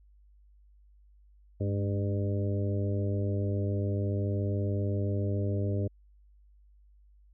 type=harmonic tone with a mistuned harmonic; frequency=100.4 Hz; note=G2; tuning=42 cents sharp; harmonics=1 / 2 / 3 / 4 / 5 / 6; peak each=-28 / -37 / -38 / -38 / -41 / -41 dBFS; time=1.6-5.88 s; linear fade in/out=10 ms; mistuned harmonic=2; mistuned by=+57 cents; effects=added 50 Hz sine -56 dBFS peak until 7.33 s